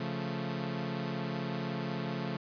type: chord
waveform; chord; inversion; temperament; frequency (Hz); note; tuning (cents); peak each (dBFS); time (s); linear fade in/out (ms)
sawtooth; Db augmented; none; equal; 138.59 / 174.61 / 220; Db3 / F3 / A3; 0 / 0 / 0; -34; 0-2.37; 5
effects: resampled to 11025 Hz